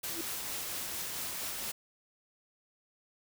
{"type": "noise with tremolo", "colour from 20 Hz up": "white", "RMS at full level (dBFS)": -37, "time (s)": [0.03, 1.72], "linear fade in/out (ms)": 10, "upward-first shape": "triangle", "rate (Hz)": 4.4, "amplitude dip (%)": 25}
{"type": "tone with exponential growth", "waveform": "sine", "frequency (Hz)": 332.3, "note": "E4", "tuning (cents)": 14, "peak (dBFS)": -33, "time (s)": [0.06, 0.21], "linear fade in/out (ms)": 2, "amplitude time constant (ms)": 32}
{"effects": []}